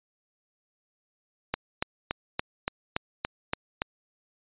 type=click train; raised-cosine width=0.3 ms; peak=-10 dBFS; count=9; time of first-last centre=1.54-3.819 s; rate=3.51 Hz; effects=resampled to 8000 Hz